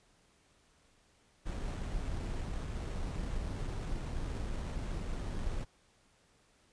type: noise with sample-and-hold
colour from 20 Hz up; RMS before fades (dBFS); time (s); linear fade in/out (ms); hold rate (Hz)
brown; -37; 1.45-5.65; 20; 4900
effects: pink hiss -68 dBFS RMS until 6.72 s + resampled to 22050 Hz